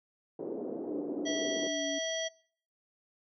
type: band-pass noise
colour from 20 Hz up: pink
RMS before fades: -38 dBFS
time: 0.39-1.68 s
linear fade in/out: 5 ms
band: 280 to 500 Hz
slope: 24 dB/octave
type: tone with pitch glide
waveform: sine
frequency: 293.7 to 284.8 Hz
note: D4 to C#4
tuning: 0 to +47 cents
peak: -36 dBFS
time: 0.91-1.99 s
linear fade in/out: 10 ms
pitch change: -53 cents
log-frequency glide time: 1.73-1.85 s
type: harmonic tone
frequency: 650 Hz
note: E5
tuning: 24 cents flat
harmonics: 1 / 3 / 5 / 7 / 9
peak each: -35 / -40 / -37 / -49 / -40 dBFS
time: 1.25-2.29 s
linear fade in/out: 20 ms
effects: noise-tail reverb RT60 0.6 s tail -26 dB re dry